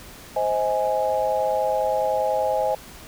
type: chord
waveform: sine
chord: Ab major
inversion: first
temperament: equal with one note detuned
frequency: 523.3 / 633.5 / 830.6 Hz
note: C5 / Eb5 / Ab5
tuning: 0 / +31 / 0 cents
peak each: -24 dBFS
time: 0.36-2.75 s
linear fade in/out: 5 ms
effects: pink hiss -43 dBFS RMS until 3.07 s